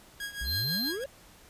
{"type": "tone with tremolo", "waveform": "sawtooth", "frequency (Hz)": 1643, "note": "G#6", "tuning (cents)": -19, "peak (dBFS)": -29, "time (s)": [0.2, 1.04], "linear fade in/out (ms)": 2, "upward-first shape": "triangle", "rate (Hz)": 6, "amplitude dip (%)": 85}
{"type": "exponential sweep", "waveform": "triangle", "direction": "up", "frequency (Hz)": [54, 576], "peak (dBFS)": -31, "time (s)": [0.41, 1.06], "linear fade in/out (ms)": 5}
{"type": "tone", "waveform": "square", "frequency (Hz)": 4154, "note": "C8", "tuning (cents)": -13, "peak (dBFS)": -30, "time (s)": [0.44, 0.93], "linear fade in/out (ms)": 50}
{"effects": ["pink hiss -55 dBFS RMS until 1.49 s", "resampled to 32000 Hz"]}